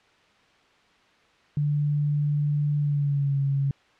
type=tone with pitch glide; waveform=sine; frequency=146.83 to 138.59 Hz; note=D3 to C#3; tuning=0 to 0 cents; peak=-21 dBFS; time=1.57-3.71 s; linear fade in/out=2 ms; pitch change=-100 cents; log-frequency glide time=2.78-3.39 s; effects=white hiss -59 dBFS RMS until 3.99 s + low-pass 3000 Hz 12 dB/octave